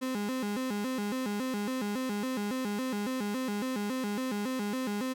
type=tone with vibrato; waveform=35% pulse; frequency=230.6 Hz; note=A#3; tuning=19 cents flat; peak=-29 dBFS; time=0.01-5.14 s; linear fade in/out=20 ms; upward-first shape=square; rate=3.6 Hz; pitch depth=200 cents each way; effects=none